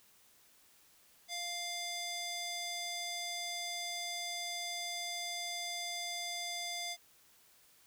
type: tone with band-pass filter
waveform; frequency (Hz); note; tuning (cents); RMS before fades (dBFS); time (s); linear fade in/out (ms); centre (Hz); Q
square; 698.5; F5; 0; -40; 1.28-6.97; 50; 5000; 1.1
effects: white hiss -65 dBFS RMS until 7.86 s